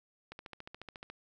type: click train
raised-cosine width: 0.3 ms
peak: -29 dBFS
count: 12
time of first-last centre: 0.32-1.1 s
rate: 14.1 Hz
effects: none